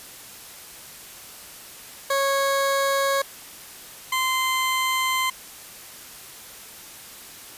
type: tone pair in turn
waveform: 20% pulse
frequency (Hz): 550 / 1038.3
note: C#5 / C6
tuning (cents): -14 / -14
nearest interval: major seventh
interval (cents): 1100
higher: second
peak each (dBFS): -15 / -16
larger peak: first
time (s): 2.1-3.22 / 4.12-5.3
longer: second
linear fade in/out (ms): 5
effects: white hiss -42 dBFS RMS until 7.57 s + resampled to 32000 Hz